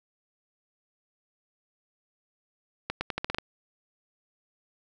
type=accelerating click train; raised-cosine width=0.3 ms; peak=-13 dBFS; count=8; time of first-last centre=2.9-3.385 s; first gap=110 ms; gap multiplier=0.84; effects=none